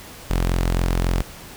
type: tone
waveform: sawtooth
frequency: 43.65 Hz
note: F1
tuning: in tune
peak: -14 dBFS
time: 0.3-1.22 s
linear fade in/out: 0 ms
effects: pink hiss -40 dBFS RMS until 1.56 s